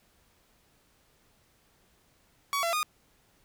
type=tone with pitch steps; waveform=sawtooth; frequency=1126 / 676 / 1229 Hz; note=C#6 / E5 / D#6; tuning=+27 / +43 / -22 cents; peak=-23 dBFS; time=2.53-2.83 s; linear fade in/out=0 ms; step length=100 ms; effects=pink hiss -66 dBFS RMS until 3.44 s